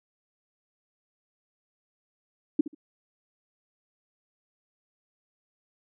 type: tone with echo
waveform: sine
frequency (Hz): 298.3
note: D4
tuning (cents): +27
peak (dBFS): -16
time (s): 2.59-2.61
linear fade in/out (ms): 5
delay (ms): 69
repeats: 2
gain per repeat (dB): -14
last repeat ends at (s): 2.748
effects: none